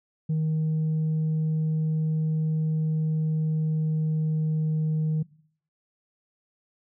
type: tone with pitch glide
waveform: sine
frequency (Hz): 157 to 156.01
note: D#3 to D#3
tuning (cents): +16 to +5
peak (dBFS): -20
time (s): 0.29-5.23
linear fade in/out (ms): 10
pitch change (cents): -11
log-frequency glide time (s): 2.64-4.81
effects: noise-tail reverb RT60 0.6 s tail -22 dB re dry + tanh soft clip ceiling -21 dBFS